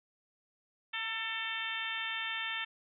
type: harmonic tone with a mistuned harmonic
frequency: 446.2 Hz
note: A4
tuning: 24 cents sharp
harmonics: 2 / 3 / 4 / 5 / 6 / 7 / 8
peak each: -47 / -44 / -39 / -42 / -41 / -42 / -43 dBFS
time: 0.93-2.65 s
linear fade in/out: 10 ms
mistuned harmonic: 2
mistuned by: +33 cents
effects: none